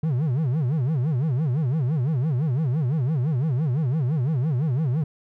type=tone with vibrato; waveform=triangle; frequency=140 Hz; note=C#3; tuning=18 cents sharp; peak=-18 dBFS; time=0.03-5.04 s; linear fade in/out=5 ms; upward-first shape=sine; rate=5.9 Hz; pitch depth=280 cents each way; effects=none